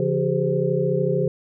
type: tone cluster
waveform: sine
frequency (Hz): 140.7 / 171.4 / 384 / 417.6 / 518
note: C#3 / F3 / G4 / G#4 / C5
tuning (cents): +26 / -32 / -36 / +10 / -17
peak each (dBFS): -25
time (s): 0-1.28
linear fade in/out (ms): 2
effects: none